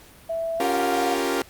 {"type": "tone with pitch glide", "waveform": "sine", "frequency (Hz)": [660, 719.7], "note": ["E5", "F#5"], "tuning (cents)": [2, -48], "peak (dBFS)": -24, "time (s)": [0.29, 1.15], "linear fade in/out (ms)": 10, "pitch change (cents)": 150, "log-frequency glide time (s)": [0.58, 0.63]}
{"type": "chord", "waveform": "sawtooth", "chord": "G half-diminished seventh", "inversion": "second", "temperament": "equal", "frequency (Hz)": [277.2, 349.2, 392, 466.2], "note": ["Db4", "F4", "G4", "Bb4"], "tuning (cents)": [0, 0, 0, 0], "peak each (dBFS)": -24, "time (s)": [0.6, 1.42], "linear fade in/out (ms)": 2}
{"effects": ["pink hiss -49 dBFS RMS until 1.49 s", "Opus 48 kbps"]}